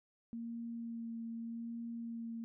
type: tone with vibrato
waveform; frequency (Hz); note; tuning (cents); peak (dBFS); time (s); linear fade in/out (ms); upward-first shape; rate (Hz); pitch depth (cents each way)
sine; 231; A#3; -16; -40; 0.33-2.44; 0; sine; 0.83; 14
effects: none